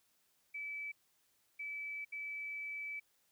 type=tone bursts at uneven times; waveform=sine; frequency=2304 Hz; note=D7; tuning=34 cents flat; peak=-40 dBFS; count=3; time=0.54-0.92 / 1.59-2.05 / 2.12-3 s; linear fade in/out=10 ms; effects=white hiss -75 dBFS RMS until 3.31 s